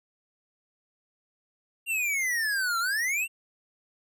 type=exponential two-way sweep; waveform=square; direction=down then up; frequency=2796 to 1337 to 2796 Hz; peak=-26 dBFS; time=1.86-3.28 s; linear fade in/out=50 ms; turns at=2.79 s; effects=none